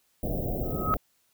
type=band-stop noise; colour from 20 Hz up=pink; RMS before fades=-30 dBFS; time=0.23-0.97 s; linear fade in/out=2 ms; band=740 to 15000 Hz; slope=96 dB/octave
type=tone with exponential growth; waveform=sine; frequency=1273 Hz; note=D#6; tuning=39 cents sharp; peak=-20 dBFS; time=0.63-0.94 s; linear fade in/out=0 ms; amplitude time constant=66 ms
effects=white hiss -69 dBFS RMS until 1.33 s